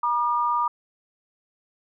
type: tone pair together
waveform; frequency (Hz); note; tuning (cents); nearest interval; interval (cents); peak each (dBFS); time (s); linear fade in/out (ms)
sine; 958 / 1207; A#5 / D6; +47 / +47; major third; 400; -23; 0.03-0.68; 5
effects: none